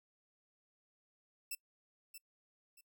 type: tone with echo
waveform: 5% pulse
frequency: 2652 Hz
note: E7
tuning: 10 cents sharp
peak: -30 dBFS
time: 1.51-1.55 s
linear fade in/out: 5 ms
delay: 630 ms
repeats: 2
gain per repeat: -10 dB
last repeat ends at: 2.81 s
effects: noise-tail reverb RT60 0.1 s tail -25 dB re dry